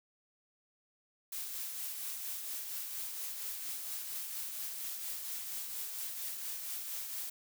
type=noise with tremolo; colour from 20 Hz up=blue; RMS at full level=-39 dBFS; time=1.32-7.3 s; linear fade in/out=5 ms; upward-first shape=triangle; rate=4.3 Hz; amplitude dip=40%; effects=none